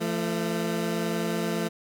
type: tone pair together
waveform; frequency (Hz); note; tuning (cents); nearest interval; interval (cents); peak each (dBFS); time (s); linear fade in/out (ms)
20% pulse; 171 / 220.8; F3 / A3; -36 / +6; major third; 442; -24; 0-1.69; 20
effects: none